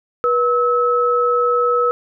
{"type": "tone pair together", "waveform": "sine", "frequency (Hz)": [485, 1294.8], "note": ["B4", "E6"], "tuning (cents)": [-31, -31], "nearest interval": "octave + perfect fourth", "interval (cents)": 1700, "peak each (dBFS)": -16, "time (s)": [0.24, 1.91], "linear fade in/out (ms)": 0, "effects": []}